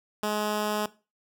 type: tone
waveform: 10% pulse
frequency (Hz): 210.8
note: G#3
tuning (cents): +26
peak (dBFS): -18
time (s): 0.23-0.86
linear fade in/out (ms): 2
effects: noise-tail reverb RT60 0.3 s tail -18 dB re dry